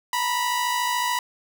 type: tone pair together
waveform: sawtooth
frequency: 929 / 982.8 Hz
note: A#5 / B5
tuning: -6 / -9 cents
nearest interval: minor second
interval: 97 cents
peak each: -26 / -19 dBFS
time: 0.13-1.19 s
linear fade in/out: 2 ms
effects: none